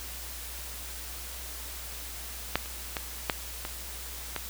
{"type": "clicks", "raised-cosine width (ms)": 0.3, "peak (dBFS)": [-8, -26, -14, -8, -18, -15], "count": 6, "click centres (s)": [2.556, 2.659, 2.968, 3.298, 3.651, 4.363], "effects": ["added 60 Hz sine -43 dBFS peak until 4.49 s", "white hiss -41 dBFS RMS until 4.49 s"]}